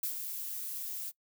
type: noise with ADSR envelope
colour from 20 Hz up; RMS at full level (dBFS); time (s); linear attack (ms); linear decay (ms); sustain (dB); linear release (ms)
violet; -33; 0.03-1.12; 3; 98; -6; 35
effects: noise-tail reverb RT60 0.1 s tail -22 dB re dry